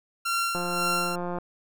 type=tone with tremolo; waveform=sawtooth; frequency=1371 Hz; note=F6; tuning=32 cents flat; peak=-20 dBFS; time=0.25-1.16 s; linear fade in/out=10 ms; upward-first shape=sine; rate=1.9 Hz; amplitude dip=60%
type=click train; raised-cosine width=1 ms; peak=-19 dBFS; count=148; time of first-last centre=0.55-1.385 s; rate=176 Hz
effects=none